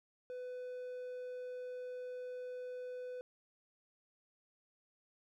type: tone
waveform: triangle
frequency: 500 Hz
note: B4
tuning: 21 cents sharp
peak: -40 dBFS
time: 0.3-3.21 s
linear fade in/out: 0 ms
effects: none